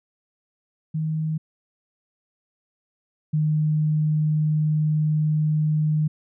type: tone pair in turn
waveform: sine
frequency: 157 / 153.41 Hz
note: D#3 / D#3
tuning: +16 / -24 cents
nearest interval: unison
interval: 40 cents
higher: first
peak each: -22 / -18 dBFS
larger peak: second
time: 0.94-1.38 / 3.33-6.08 s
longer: second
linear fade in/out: 10 ms
effects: none